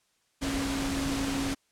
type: tone in noise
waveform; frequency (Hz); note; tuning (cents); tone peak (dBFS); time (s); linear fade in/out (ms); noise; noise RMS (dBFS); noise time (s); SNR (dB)
sine; 273.9; C#4; -21; -30; 0.41-1.55; 20; pink; -33; 0.41-1.55; 0
effects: white hiss -71 dBFS RMS until 1.71 s + low-pass 9000 Hz 12 dB/octave